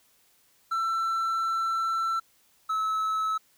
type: tone pair in turn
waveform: triangle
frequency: 1339 / 1297.9 Hz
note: E6 / E6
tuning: +27 / -27 cents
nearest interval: minor second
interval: 54 cents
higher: first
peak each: -23 dBFS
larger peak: neither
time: 0.71-2.2 / 2.69-3.38 s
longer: first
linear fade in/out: 10 ms
effects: white hiss -64 dBFS RMS until 3.57 s